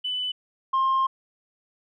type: tone pair in turn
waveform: sine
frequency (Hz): 2996 / 1061.7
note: F#7 / C6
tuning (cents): +21 / +25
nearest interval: octave + tritone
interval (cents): 1796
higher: first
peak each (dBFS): -25 / -17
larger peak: second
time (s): 0.04-0.32 / 0.73-1.07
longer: second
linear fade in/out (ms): 10
effects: tanh soft clip ceiling -18 dBFS